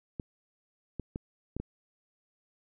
clicks, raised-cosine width 3 ms, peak -22 dBFS, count 5, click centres 0.198 / 0.997 / 1.159 / 1.566 / 1.6 s, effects none

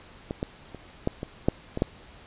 clicks, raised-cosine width 2 ms, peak -16 / -14 / -25 / -10 / -18 / -6 / -16 / -8 dBFS, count 8, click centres 0.309 / 0.429 / 0.747 / 1.074 / 1.231 / 1.485 / 1.774 / 1.821 s, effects pink hiss -50 dBFS RMS until 2.26 s + resampled to 8000 Hz

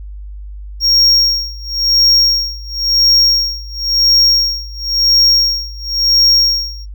triangle tone with tremolo, 5570 Hz, F8, 5 cents flat, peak -5 dBFS, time 0.8-6.86 s, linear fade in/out 50 ms, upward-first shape sine, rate 0.96 Hz, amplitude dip 95%, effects noise-tail reverb RT60 0.1 s tail -24 dB re dry + added 50 Hz sine -26 dBFS peak until 6.94 s

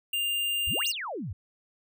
square tone, 2800 Hz, F7, 4 cents sharp, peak -27 dBFS, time 0.13-0.92 s, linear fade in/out 5 ms
sine exponential two-way sweep, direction up then down, 57.9 to 7000 to 77 Hz, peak -32 dBFS, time 0.67-1.33 s, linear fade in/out 5 ms, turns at 0.88 s
effects none

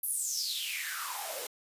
white noise with high-pass filter sweep, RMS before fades -35 dBFS, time 0.03-1.47 s, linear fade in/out 5 ms, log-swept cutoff 12000 to 440 Hz, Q 7.6, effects resampled to 32000 Hz

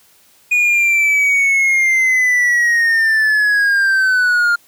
triangle linear sweep, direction down, 2462 to 1400 Hz, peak -9 dBFS, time 0.51-4.56 s, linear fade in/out 10 ms, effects white hiss -51 dBFS RMS until 4.67 s + high-pass 60 Hz 12 dB/octave

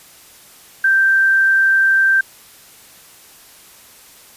sine tone, 1568 Hz, G6, in tune, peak -10 dBFS, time 0.84-2.21 s, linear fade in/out 5 ms, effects white hiss -44 dBFS RMS until 4.36 s + resampled to 32000 Hz

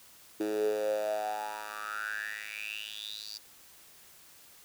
10% pulse tone with high-pass filter sweep, 106.1 Hz, G#2, 38 cents sharp, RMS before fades -35 dBFS, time 0.4-3.38 s, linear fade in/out 5 ms, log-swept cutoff 340 to 4800 Hz, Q 9.3, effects white hiss -56 dBFS RMS until 4.64 s

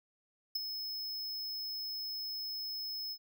square tone with ADSR envelope, 5190 Hz, E8, 28 cents flat, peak -30 dBFS, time 0.55-3.18 s, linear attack 7 ms, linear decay 18 ms, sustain -8 dB, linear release 63 ms, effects none

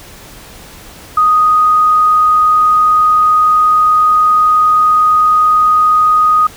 sine tone, 1244.5 Hz, D#6, in tune, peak -6 dBFS, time 1.17-6.47 s, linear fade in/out 5 ms, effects pink hiss -35 dBFS RMS until 6.56 s

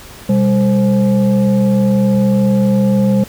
sine tone with frequency modulation, 199.6 Hz, G3, 32 cents sharp, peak -9 dBFS, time 0.29-3.24 s, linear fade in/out 5 ms, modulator 326 Hz, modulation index 0.73, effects pink hiss -36 dBFS RMS until 3.28 s

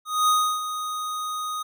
square tone with ADSR envelope, 1244.5 Hz, D#6, in tune, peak -17 dBFS, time 0.05-1.63 s, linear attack 230 ms, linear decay 320 ms, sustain -11 dB, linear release 11 ms, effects none

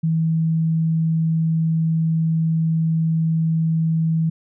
sine tone, 161.8 Hz, E3, 32 cents flat, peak -16 dBFS, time 0.03-4.3 s, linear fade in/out 10 ms, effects none

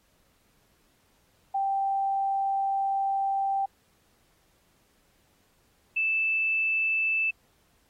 sine tone pair in turn, 784 / 2637 Hz, G5 / E7, 0 / 0 cents, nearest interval octave + major sixth, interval 2100 cents, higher second, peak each -24 / -23 dBFS, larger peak second, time 1.54-3.66 / 5.96-7.31 s, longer first, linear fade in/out 10 ms, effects pink hiss -67 dBFS RMS until 7.89 s + AAC 48 kbps

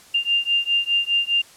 sine beating tone pair, 2794 / 2798.9 Hz, F7 / F7, 0 / +3 cents, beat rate 4.9 Hz, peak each -21 dBFS, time 0.14-1.42 s, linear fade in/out 10 ms, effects white hiss -48 dBFS RMS until 1.56 s + low-pass 10000 Hz 12 dB/octave

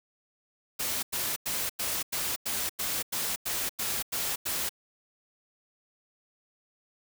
white noise bursts, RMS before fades -31 dBFS, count 12, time 0.79-4.693 s, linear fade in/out 10 ms, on 240 ms, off 93 ms, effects none

